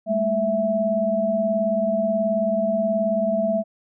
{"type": "tone cluster", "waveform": "sine", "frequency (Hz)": [203.5, 222.1, 660], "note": ["G#3", "A3", "E5"], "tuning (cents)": [-35, 16, 2], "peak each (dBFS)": [-26, -27, -20], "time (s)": [0.06, 3.64], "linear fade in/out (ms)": 50, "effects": []}